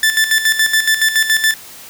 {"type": "tone with tremolo", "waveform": "sawtooth", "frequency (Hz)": 1760, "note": "A6", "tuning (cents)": 0, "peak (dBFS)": -6, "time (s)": [0.03, 1.54], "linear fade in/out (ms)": 2, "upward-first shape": "square", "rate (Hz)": 7.1, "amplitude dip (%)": 65, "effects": ["white hiss -36 dBFS RMS until 1.89 s"]}